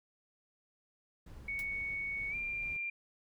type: noise with tremolo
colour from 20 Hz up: brown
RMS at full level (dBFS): -50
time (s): 1.26-2.77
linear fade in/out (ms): 5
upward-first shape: square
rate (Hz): 2.2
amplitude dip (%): 25
type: tone with pitch glide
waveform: sine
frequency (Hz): 2224 to 2384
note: C#7 to D7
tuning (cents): +5 to +25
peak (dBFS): -35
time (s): 1.48-2.9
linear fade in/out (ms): 5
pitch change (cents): +120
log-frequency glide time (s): 2.3-2.35
type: noise with exponential decay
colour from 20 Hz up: white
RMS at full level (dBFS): -46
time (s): 1.59-1.68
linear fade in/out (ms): 0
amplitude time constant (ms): 19
effects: none